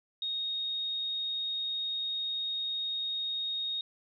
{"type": "tone", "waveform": "sine", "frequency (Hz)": 3729, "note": "A#7", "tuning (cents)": 0, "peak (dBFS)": -31, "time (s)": [0.22, 3.81], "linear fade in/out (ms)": 2, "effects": []}